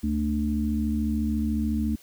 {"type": "harmonic tone", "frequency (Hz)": 74, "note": "D2", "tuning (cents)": 14, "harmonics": [1, 3, 4], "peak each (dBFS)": [-28, -25, -31], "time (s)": [0.03, 1.96], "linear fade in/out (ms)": 10, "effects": ["white hiss -54 dBFS RMS until 2.02 s"]}